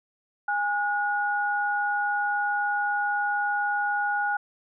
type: tone pair together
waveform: sine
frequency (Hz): 821 / 1448.1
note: G#5 / F#6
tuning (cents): -20 / -38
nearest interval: minor seventh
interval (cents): 982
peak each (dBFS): -26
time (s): 0.48-4.37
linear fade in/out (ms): 5
effects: none